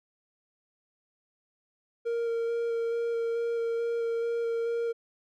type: tone with vibrato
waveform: triangle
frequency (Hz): 464.2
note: A#4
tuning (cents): -7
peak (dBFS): -25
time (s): 2.05-4.93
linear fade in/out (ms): 20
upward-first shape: square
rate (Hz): 2.3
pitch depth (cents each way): 9
effects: none